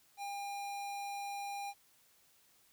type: tone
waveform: square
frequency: 804 Hz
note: G5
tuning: 44 cents sharp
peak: -40 dBFS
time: 0.17-1.74 s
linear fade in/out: 50 ms
effects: white hiss -68 dBFS RMS until 2.72 s